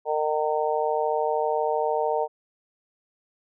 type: harmonic tone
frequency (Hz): 153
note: D#3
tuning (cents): -29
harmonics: 3 / 4 / 5 / 6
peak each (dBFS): -26 / -27 / -28 / -29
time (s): 0.05-2.28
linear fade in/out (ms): 50
effects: none